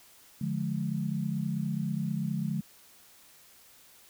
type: chord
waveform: sine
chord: D diminished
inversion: none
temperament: just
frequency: 146.83 / 176.2 / 211.4 Hz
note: D3 / F3 / Ab3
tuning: 0 / +16 / +31 cents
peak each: -33 dBFS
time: 0.41-2.61 s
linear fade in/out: 5 ms
effects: white hiss -57 dBFS RMS until 4.09 s